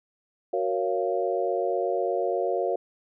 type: chord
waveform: sine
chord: Gb major seventh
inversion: none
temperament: equal with one note detuned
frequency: 370 / 466.2 / 554.4 / 691.6 Hz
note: Gb4 / Bb4 / Db5 / F5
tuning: 0 / 0 / 0 / -17 cents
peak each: -29 dBFS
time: 0.53-2.76 s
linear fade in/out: 5 ms
effects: none